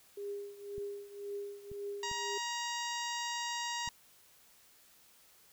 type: tone with tremolo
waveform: sine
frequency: 404.9 Hz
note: G#4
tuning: 44 cents flat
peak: -36 dBFS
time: 0.17-2.38 s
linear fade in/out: 5 ms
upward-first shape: triangle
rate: 1.9 Hz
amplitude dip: 85%
type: clicks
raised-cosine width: 5 ms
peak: -37 dBFS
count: 4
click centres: 0.781 / 1.716 / 2.114 / 3.876 s
type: harmonic tone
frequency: 947 Hz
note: A#5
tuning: 27 cents sharp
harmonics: 1 / 2 / 3 / 4 / 5 / 6 / 7 / 8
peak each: -39 / -42 / -44 / -45 / -46 / -47 / -47 / -48 dBFS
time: 2.03-3.89 s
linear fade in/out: 2 ms
effects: white hiss -63 dBFS RMS until 5.52 s